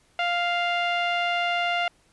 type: tone with low-pass filter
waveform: sawtooth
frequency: 698.5 Hz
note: F5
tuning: in tune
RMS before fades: -25 dBFS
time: 0.19-1.88 s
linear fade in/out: 2 ms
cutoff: 2700 Hz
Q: 2.6
effects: pink hiss -62 dBFS RMS until 2.12 s + resampled to 24000 Hz